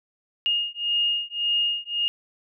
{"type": "beating tone pair", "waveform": "sine", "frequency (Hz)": [2845, 2846.8], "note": ["F7", "F7"], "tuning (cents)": [31, 33], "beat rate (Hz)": 1.8, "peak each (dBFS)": -25, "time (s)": [0.46, 2.08], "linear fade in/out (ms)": 0, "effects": []}